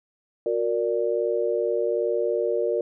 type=chord; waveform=sine; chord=Gb augmented; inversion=none; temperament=equal with one note detuned; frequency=363.6 / 466.2 / 587.3 Hz; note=Gb4 / Bb4 / D5; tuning=-30 / 0 / 0 cents; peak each=-27 / -24 / -27 dBFS; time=0.46-2.81 s; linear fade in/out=2 ms; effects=none